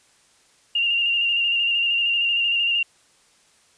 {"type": "tone with vibrato", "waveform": "sine", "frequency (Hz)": 2794, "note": "F7", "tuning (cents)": 0, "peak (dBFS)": -18, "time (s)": [0.75, 2.83], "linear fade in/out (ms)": 5, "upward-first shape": "square", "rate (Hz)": 13, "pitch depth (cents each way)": 24, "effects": ["white hiss -58 dBFS RMS until 3.77 s", "resampled to 22050 Hz"]}